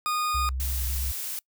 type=tone; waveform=40% pulse; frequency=1230 Hz; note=D#6; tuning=20 cents flat; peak=-24 dBFS; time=0.06-0.49 s; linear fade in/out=0 ms
type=tone with vibrato; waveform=sine; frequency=65.41 Hz; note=C2; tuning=in tune; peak=-27 dBFS; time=0.34-1.12 s; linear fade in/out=10 ms; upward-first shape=sine; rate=4 Hz; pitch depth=28 cents each way
type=noise; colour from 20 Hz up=blue; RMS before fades=-33 dBFS; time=0.6-1.39 s; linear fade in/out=0 ms
effects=noise-tail reverb RT60 0.1 s tail -25 dB re dry